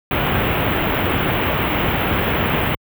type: band-stop noise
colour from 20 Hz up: pink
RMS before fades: -18 dBFS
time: 0.11-2.75 s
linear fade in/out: 2 ms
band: 3200 to 15000 Hz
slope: 48 dB/octave
effects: high-pass 60 Hz 12 dB/octave